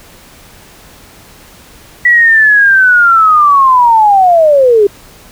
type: linear sweep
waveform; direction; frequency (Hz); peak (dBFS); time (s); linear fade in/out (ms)
sine; down; 1955 to 392; -3; 2.05-4.87; 5
effects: pink hiss -38 dBFS RMS until 5.31 s